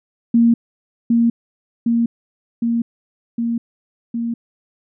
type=tone with echo; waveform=sine; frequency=233.1 Hz; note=A#3; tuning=in tune; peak=-9 dBFS; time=0.34-0.54 s; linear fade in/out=5 ms; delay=760 ms; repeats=5; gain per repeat=-2 dB; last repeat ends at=4.34 s; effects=none